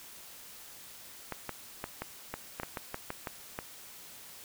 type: clicks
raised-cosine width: 0.5 ms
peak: -20 dBFS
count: 12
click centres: 1.323 / 1.493 / 1.841 / 2.02 / 2.34 / 2.599 / 2.633 / 2.772 / 2.944 / 3.104 / 3.272 / 3.589 s
effects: white hiss -50 dBFS RMS until 4.44 s